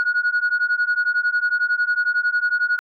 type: beating tone pair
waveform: sine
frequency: 1448 / 1459 Hz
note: F#6 / F#6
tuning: -38 / -25 cents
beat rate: 11 Hz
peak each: -19 dBFS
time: 0-2.79 s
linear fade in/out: 0 ms
effects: tanh soft clip ceiling -13 dBFS